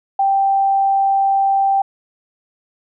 sine tone, 784 Hz, G5, in tune, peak -12 dBFS, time 0.19-1.82 s, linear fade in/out 5 ms, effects none

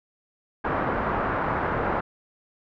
white low-pass noise, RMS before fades -26 dBFS, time 0.64-2.01 s, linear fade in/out 10 ms, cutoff 1400 Hz, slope 24 dB/octave, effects none

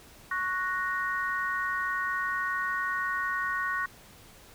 sine chord, F# major, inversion second, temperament equal with one note detuned, 1108.7 / 1475.7 / 1864.7 Hz, C#6 / F#6 / A#6, 0 / -5 / 0 cents, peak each -32 dBFS, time 0.31-3.86 s, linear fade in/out 5 ms, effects pink hiss -53 dBFS RMS until 4.54 s

